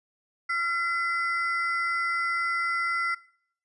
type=ring-modulated tone; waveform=triangle; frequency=1698 Hz; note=G#6; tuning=38 cents sharp; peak=-20 dBFS; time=0.49-3.15 s; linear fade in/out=10 ms; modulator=328 Hz; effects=noise-tail reverb RT60 0.6 s tail -21 dB re dry + resampled to 24000 Hz